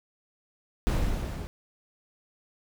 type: noise with level ramp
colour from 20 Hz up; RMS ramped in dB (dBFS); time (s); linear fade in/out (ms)
brown; -24 to -36; 0.87-1.47; 0
effects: none